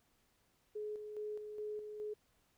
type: tone with tremolo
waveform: sine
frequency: 422.9 Hz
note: G#4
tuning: 31 cents sharp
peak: -39 dBFS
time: 0.75-2.14 s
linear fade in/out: 10 ms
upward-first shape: square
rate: 2.4 Hz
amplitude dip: 45%
effects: pink hiss -75 dBFS RMS until 2.57 s